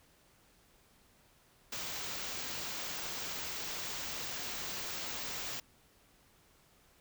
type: band-stop noise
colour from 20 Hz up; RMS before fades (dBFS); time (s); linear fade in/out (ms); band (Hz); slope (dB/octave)
white; -40; 1.72-5.6; 5; 7400 to 16000; 48
effects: pink hiss -66 dBFS RMS until 7 s